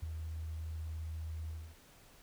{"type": "tone with ADSR envelope", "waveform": "sine", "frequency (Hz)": 79.8, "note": "D#2", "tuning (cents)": 44, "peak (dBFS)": -31, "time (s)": [0.02, 1.77], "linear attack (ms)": 16, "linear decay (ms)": 5, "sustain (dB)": -7, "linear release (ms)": 280, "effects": ["tanh soft clip ceiling -29 dBFS", "pink hiss -61 dBFS RMS until 2.22 s"]}